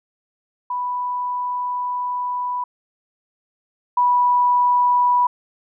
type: tone pair in turn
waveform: sine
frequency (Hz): 987.8 / 981.5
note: B5 / B5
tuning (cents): 0 / -11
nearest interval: unison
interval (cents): 11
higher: first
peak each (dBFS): -21 / -13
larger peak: second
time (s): 0.7-2.64 / 3.97-5.27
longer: first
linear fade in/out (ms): 5
effects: none